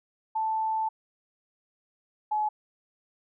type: tone pair in turn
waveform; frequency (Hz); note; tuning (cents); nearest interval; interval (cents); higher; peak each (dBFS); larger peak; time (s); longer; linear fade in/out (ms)
sine; 880 / 851; A5 / G#5; 0 / +42; minor second; 58; first; -25 / -24; second; 0.35-0.89 / 2.31-2.49; first; 10
effects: none